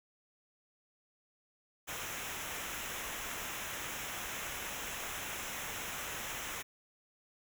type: noise with comb filter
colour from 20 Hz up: pink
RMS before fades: -41 dBFS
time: 1.87-6.63 s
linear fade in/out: 20 ms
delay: 0.22 ms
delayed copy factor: -0.7
effects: none